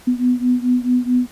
sine beating tone pair, 246.9 / 251.5 Hz, B3 / B3, 0 / +32 cents, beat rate 4.6 Hz, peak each -16 / -18 dBFS, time 0.07-1.27 s, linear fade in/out 10 ms, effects pink hiss -45 dBFS RMS until 1.31 s + resampled to 32000 Hz

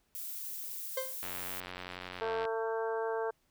violet noise, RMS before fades -41 dBFS, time 0.15-1.6 s, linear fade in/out 0 ms
40% pulse tone with exponential decay, 523.3 Hz, C5, in tune, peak -29 dBFS, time 0.97-1.2 s, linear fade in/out 5 ms, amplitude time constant 49 ms
click train, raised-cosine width 0.3 ms, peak -25 dBFS, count 112, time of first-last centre 1.23-2.452 s, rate 90.8 Hz
harmonic tone, 224.6 Hz, A3, 36 cents sharp, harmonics 2 / 3 / 4 / 5 / 6 / 7, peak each -33 / -40 / -39 / -45 / -48 / -44 dBFS, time 2.21-3.31 s, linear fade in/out 10 ms
effects pink hiss -74 dBFS RMS until 3.5 s

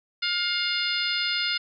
harmonic tone, 709 Hz, F5, 26 cents sharp, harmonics 2 / 3 / 4 / 5 / 6 / 7, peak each -31 / -31 / -31 / -31 / -31 / -31 dBFS, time 0.22-1.58 s, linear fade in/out 10 ms, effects none

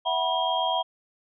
sine tone cluster, 659 / 747 / 976 / 3228 Hz, E5 / F#5 / B5 / G#7, -1 / +16 / -21 / -50 cents, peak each -29 / -28 / -27 / -29 dBFS, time 0.05-0.83 s, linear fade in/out 20 ms, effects none

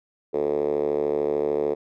5% pulse tone with band-pass filter, 73.42 Hz, D2, in tune, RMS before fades -24 dBFS, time 0.33-1.75 s, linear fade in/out 20 ms, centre 430 Hz, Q 4.9, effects none

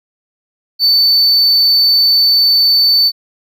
triangle tone, 4521 Hz, C#8, 33 cents sharp, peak -6 dBFS, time 0.79-3.12 s, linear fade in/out 50 ms, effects none

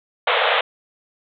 pink band-pass noise, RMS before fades -18 dBFS, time 0.27-0.61 s, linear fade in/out 5 ms, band 460 to 3700 Hz, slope 96 dB/octave, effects none

